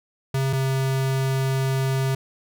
square tone pair in turn, 134.3 / 133.53 Hz, C3 / C3, +46 / +36 cents, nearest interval unison, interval 10 cents, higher first, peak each -21 dBFS, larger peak neither, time 0.34-0.53 / 0.53-2.15 s, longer second, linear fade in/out 5 ms, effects none

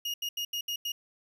35% pulse tone bursts at uneven times, 2863 Hz, F7, 42 cents sharp, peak -29 dBFS, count 6, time 0.05-0.14 / 0.22-0.29 / 0.37-0.45 / 0.53-0.61 / 0.68-0.76 / 0.85-0.92 s, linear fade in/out 5 ms, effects 11-bit

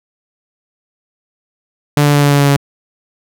sawtooth tone with pitch steps, 146.3 / 145.37 / 144.45 / 143.54 / 142.63 / 141.73 / 140.83 Hz, D3 / D3 / D3 / D3 / C#3 / C#3 / C#3, -6 / -17 / -28 / -39 / +50 / +39 / +28 cents, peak -4 dBFS, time 1.97-2.565 s, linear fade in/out 2 ms, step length 85 ms, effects none

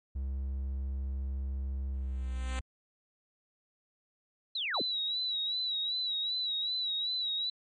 triangle tone with pitch glide, 67 to 63.35 Hz, C2 to B1, +42 to +45 cents, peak -30 dBFS, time 0.15-2.61 s, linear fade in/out 10 ms, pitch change -97 cents, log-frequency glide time 1.89-2.36 s
5% pulse tone with exponential growth, 260.2 Hz, C4, 9 cents flat, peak -26 dBFS, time 1.94-2.59 s, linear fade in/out 0 ms, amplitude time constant 140 ms
sine linear sweep, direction down, 4186 to 146.2 Hz, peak -31 dBFS, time 4.55-4.82 s, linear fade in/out 5 ms
sine tone with vibrato, 3894 Hz, B7, 25 cents flat, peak -30 dBFS, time 4.74-7.5 s, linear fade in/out 5 ms, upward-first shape sine, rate 2.6 Hz, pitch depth 61 cents each way
effects MP3 48 kbps

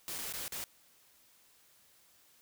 white noise with dropouts, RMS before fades -40 dBFS, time 0.08-0.64 s, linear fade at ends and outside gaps 0 ms, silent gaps 0.182-0.186 / 0.325-0.337 / 0.48-0.522 s, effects white hiss -65 dBFS RMS until 2.41 s

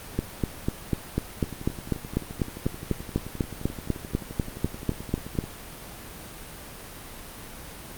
two click trains, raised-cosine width 3 ms, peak -10 / -23 dBFS, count 22 / 47, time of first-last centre 0.19-5.388 / 1.44-5.44 s, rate 4.04 / 11.5 Hz, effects pink hiss -41 dBFS RMS until 7.97 s + Opus 32 kbps

